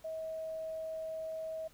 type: tone with quantisation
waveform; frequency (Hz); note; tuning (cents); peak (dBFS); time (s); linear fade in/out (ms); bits
sine; 640; D#5; +49; -37; 0.04-1.68; 10; 11
effects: pink hiss -63 dBFS RMS until 1.73 s